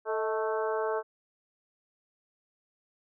harmonic tone with a mistuned harmonic, 220 Hz, A3, in tune, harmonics 2 / 3 / 4 / 5 / 6 / 7, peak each -30 / -34 / -36 / -38 / -40 / -41 dBFS, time 0.05-1.03 s, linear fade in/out 50 ms, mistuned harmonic 3, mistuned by -51 cents, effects none

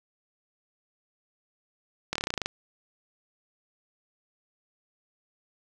slowing click train, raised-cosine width 0.2 ms, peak -11 dBFS, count 11, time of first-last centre 2.13-2.46 s, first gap 25 ms, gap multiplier 1.06, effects none

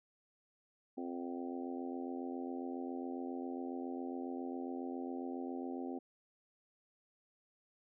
harmonic tone with a mistuned harmonic, 87.31 Hz, F2, in tune, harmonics 3 / 4 / 5 / 6 / 7 / 8 / 9, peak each -41 / -45 / -50 / -53 / -55 / -56 / -50 dBFS, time 0.97-5.99 s, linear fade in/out 10 ms, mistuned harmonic 9, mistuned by -30 cents, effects none

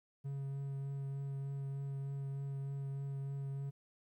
triangle tone with vibrato, 138.1 Hz, C#3, 6 cents flat, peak -36 dBFS, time 0.24-3.71 s, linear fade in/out 20 ms, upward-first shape triangle, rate 3.3 Hz, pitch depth 15 cents each way, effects 13-bit

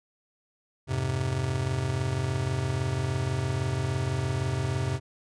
square chord, F minor, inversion none, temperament just, 87.31 / 104.77 / 130.96 Hz, F2 / Ab2 / C3, 0 / +16 / +2 cents, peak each -34 / -33 / -29 dBFS, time 0.87-5 s, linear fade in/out 50 ms, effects resampled to 22050 Hz

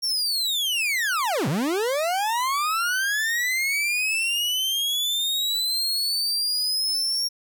40% pulse linear two-way sweep, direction down then up, 5580 to 121.4 to 5580 Hz, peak -21 dBFS, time 0.02-7.29 s, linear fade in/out 20 ms, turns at 1.48 s, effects none

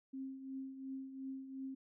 sine tone with tremolo, 266.6 Hz, C4, 33 cents sharp, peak -40 dBFS, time 0.13-1.75 s, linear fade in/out 10 ms, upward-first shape triangle, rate 2.8 Hz, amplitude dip 65%, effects none

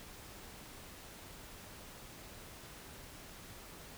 silence, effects pink hiss -52 dBFS RMS until 3.97 s

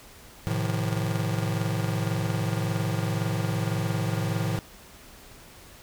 square chord, F dominant seventh, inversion first, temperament just, 109.13 / 130.96 / 157.15 / 174.61 Hz, A2 / C3 / Eb3 / F3, -14 / +2 / +18 / 0 cents, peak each -29 / -34 / -32 / -33 dBFS, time 0.47-4.59 s, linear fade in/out 0 ms, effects pink hiss -49 dBFS RMS until 5.82 s

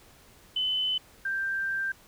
sine tone pair in turn, 3025 / 1576.3 Hz, F#7 / G6, +38 / +9 cents, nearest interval major seventh, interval 1129 cents, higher first, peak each -25 / -27 dBFS, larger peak first, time 0.56-0.98 / 1.25-1.92 s, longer second, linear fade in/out 5 ms, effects pink hiss -56 dBFS RMS until 2.07 s

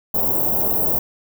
white band-stop noise, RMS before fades -19 dBFS, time 0.14-0.99 s, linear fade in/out 5 ms, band 800 to 16000 Hz, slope 24 dB/octave, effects none

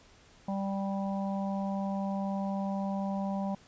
harmonic tone, 196 Hz, G3, in tune, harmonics 1 / 3 / 4 / 5, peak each -31 / -39 / -39 / -43 dBFS, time 0.48-3.55 s, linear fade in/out 5 ms, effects pink hiss -59 dBFS RMS until 3.67 s + resampled to 16000 Hz

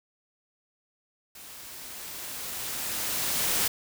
white noise with level ramp, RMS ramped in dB -46 to -25 dBFS, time 1.35-3.68 s, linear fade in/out 5 ms, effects none

